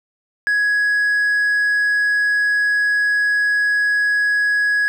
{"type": "tone with hard clipping", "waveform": "sine", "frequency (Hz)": 1670, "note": "G#6", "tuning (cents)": 9, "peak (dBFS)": -15, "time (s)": [0.47, 4.88], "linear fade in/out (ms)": 0, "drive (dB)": 2, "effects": []}